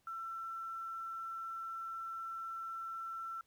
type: tone with quantisation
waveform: sine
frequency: 1342 Hz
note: E6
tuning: 31 cents sharp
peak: -40 dBFS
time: 0.07-3.41 s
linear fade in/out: 2 ms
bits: 11
effects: pink hiss -75 dBFS RMS until 3.46 s